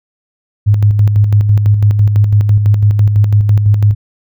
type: tone with tremolo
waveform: sine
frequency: 103.83 Hz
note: G#2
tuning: in tune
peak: -4 dBFS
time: 0.66-3.95 s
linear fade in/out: 20 ms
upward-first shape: square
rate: 6 Hz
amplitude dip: 45%
effects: none